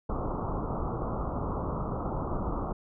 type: low-pass noise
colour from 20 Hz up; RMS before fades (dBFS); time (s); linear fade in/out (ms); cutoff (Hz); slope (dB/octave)
pink; -32; 0.09-2.73; 5; 1300; 96
effects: none